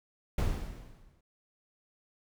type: noise with exponential decay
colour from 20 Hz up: brown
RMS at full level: -26 dBFS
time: 0.38-1.21 s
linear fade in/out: 5 ms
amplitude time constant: 180 ms
effects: none